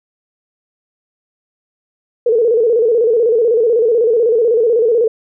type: tone with vibrato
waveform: sine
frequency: 460 Hz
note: A#4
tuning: 23 cents flat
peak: -9 dBFS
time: 2.26-5.08 s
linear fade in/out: 5 ms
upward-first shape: square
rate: 16 Hz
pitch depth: 83 cents each way
effects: none